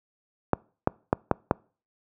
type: clicks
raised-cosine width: 1 ms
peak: -5 dBFS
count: 5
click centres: 0.533 / 0.874 / 1.129 / 1.313 / 1.511 s
effects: noise-tail reverb RT60 0.4 s tail -26 dB re dry + high-pass 80 Hz 12 dB/octave